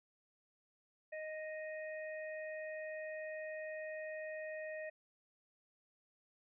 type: harmonic tone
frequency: 622.3 Hz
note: D#5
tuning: in tune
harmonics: 1 / 3 / 4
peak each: -43 / -48 / -55 dBFS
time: 1.12-4.9 s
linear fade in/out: 10 ms
effects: none